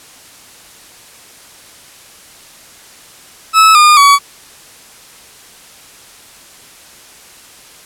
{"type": "tone with pitch steps", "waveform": "40% pulse", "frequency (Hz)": [1300, 1212.9, 1131.7], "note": ["E6", "D#6", "C#6"], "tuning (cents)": [-24, -45, 35], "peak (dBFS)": -3, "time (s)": [3.53, 4.19], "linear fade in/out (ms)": 50, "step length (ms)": 220, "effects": ["white hiss -39 dBFS RMS until 7.85 s", "low-pass 11000 Hz 12 dB/octave"]}